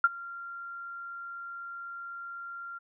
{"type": "tone with ADSR envelope", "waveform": "sine", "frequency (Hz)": 1384, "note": "F6", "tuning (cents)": -16, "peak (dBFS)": -15, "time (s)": [0.04, 2.79], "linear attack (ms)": 3, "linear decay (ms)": 34, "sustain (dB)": -23, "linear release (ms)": 18, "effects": []}